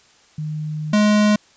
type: tone pair in turn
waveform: sine / square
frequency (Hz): 153.3 / 209.9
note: D#3 / G#3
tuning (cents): -25 / +19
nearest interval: perfect fourth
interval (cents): 544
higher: second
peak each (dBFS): -23 / -13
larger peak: second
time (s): 0.38-0.93 / 0.93-1.36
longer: first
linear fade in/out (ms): 5
effects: white hiss -53 dBFS RMS until 1.56 s + resampled to 16000 Hz